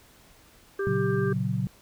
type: harmonic tone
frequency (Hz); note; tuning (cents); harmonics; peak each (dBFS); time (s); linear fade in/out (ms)
394.9; G4; +13; 1 / 3 / 4; -26 / -38 / -35; 0.79-1.33; 5
type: chord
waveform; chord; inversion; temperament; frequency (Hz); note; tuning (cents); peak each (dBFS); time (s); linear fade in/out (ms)
sine; F# major; first; equal; 116.54 / 138.59 / 185; A#2 / C#3 / F#3; 0 / 0 / 0; -29; 0.87-1.67; 0
effects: pink hiss -56 dBFS RMS until 1.81 s